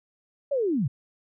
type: linear sweep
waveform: sine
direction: down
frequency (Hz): 587.3 to 110.3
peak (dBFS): -22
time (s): 0.51-0.88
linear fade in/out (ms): 10
effects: none